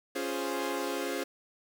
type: chord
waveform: sawtooth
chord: Db major seventh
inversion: none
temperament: equal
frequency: 277.2 / 349.2 / 415.3 / 523.3 Hz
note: Db4 / F4 / Ab4 / C5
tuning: 0 / 0 / 0 / 0 cents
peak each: -33 dBFS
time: 0.15-1.24 s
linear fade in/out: 10 ms
effects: 9-bit